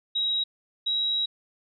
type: tone pair in turn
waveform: sine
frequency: 3831 / 3853 Hz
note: A#7 / B7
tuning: +47 / -44 cents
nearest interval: unison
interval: 9 cents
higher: second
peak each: -23 dBFS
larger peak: neither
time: 0.15-0.44 / 0.86-1.26 s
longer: second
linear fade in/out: 10 ms
effects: none